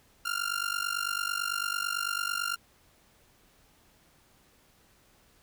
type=tone with amplitude modulation; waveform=sawtooth; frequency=1396.9 Hz; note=F6; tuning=in tune; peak=-22 dBFS; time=0.25-2.56 s; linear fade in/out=10 ms; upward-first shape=sine; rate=49 Hz; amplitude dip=90%; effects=pink hiss -63 dBFS RMS until 5.42 s